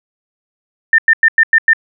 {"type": "tone bursts", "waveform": "sine", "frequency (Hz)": 1800, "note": "A6", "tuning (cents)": 39, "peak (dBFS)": -5, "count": 6, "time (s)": [0.93, 1.733], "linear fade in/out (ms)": 2, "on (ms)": 53, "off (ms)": 97, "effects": []}